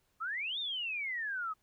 sine exponential two-way sweep, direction up then down, 1239 to 3729 to 1239 Hz, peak -34 dBFS, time 0.2-1.54 s, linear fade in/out 20 ms, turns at 0.59 s, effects pink hiss -75 dBFS RMS until 1.62 s

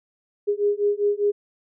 sine beating tone pair, 407.9 / 412.9 Hz, G#4 / G#4, -31 / -10 cents, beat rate 5 Hz, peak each -22 dBFS, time 0.47-1.32 s, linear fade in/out 20 ms, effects none

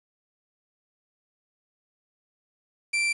40% pulse tone, 2349 Hz, D7, in tune, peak -22 dBFS, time 2.93-3.13 s, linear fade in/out 10 ms, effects resampled to 24000 Hz + 8-bit

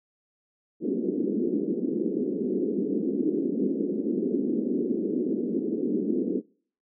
pink band-pass noise, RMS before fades -27 dBFS, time 0.8-6.42 s, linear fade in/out 50 ms, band 210 to 420 Hz, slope 48 dB/octave, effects noise-tail reverb RT60 0.5 s tail -25 dB re dry

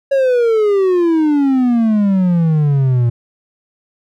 triangle exponential sweep, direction down, 557 to 116.54 Hz, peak -8 dBFS, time 0.11-3.1 s, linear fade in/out 10 ms, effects none

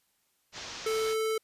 white low-pass noise, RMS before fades -42 dBFS, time 0.52-1.16 s, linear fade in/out 50 ms, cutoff 6400 Hz, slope 48 dB/octave
square tone, 440 Hz, A4, in tune, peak -28 dBFS, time 0.86-1.38 s, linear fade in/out 5 ms
effects white hiss -73 dBFS RMS until 1.43 s + resampled to 32000 Hz

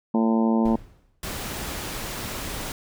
harmonic tone, 112.5 Hz, A2, 39 cents sharp, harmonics 2 / 3 / 4 / 5 / 6 / 7 / 8 / 9, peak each -19 / -27 / -31 / -32 / -34 / -35 / -31 / -38 dBFS, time 0.14-0.76 s, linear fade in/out 5 ms
brown noise with exponential decay, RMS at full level -32 dBFS, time 0.65-1.25 s, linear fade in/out 5 ms, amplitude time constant 130 ms
pink noise, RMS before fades -32 dBFS, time 1.23-2.72 s, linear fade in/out 2 ms
effects none

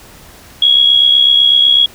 sine tone with amplitude modulation, 3322 Hz, G#7, in tune, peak -3 dBFS, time 0.62-1.86 s, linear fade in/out 5 ms, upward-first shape sine, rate 68 Hz, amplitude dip 60%, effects pink hiss -39 dBFS RMS until 1.94 s

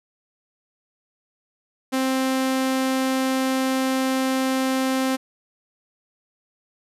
sawtooth tone, 262.7 Hz, C4, 7 cents sharp, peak -16 dBFS, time 1.92-5.17 s, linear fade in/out 20 ms, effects resampled to 32000 Hz

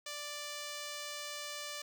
5% pulse tone, 588 Hz, D5, 2 cents sharp, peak -29 dBFS, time 0.06-1.82 s, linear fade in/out 5 ms, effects none

